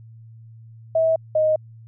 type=tone pair in turn; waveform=sine; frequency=647 / 622.4 Hz; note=E5 / D#5; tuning=-32 / 0 cents; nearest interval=minor second; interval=68 cents; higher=first; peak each=-15 dBFS; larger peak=neither; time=0.95-1.16 / 1.35-1.56 s; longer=neither; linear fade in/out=5 ms; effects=added 113 Hz sine -41 dBFS peak until 1.87 s

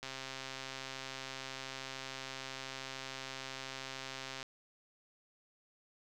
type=click train; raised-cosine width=0.2 ms; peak=-25 dBFS; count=586; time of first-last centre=0.03-4.428 s; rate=133 Hz; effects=none

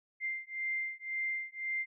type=beating tone pair; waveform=sine; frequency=2093 / 2094.9 Hz; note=C7 / C7; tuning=0 / +2 cents; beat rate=1.9 Hz; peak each=-37 / -37 dBFS; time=0.2-1.86 s; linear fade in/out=50 ms; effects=none

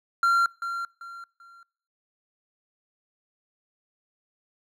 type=tone with echo; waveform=triangle; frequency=1377 Hz; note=F6; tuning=25 cents flat; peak=-16 dBFS; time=0.23-0.46 s; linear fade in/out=2 ms; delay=390 ms; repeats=3; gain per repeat=-10 dB; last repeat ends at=1.63 s; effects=noise-tail reverb RT60 0.5 s tail -25 dB re dry

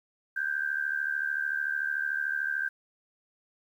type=tone with amplitude modulation; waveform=sine; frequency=1570 Hz; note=G6; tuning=2 cents sharp; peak=-24 dBFS; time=0.36-2.69 s; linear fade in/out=10 ms; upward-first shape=sine; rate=73.5 Hz; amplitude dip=80%; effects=10-bit

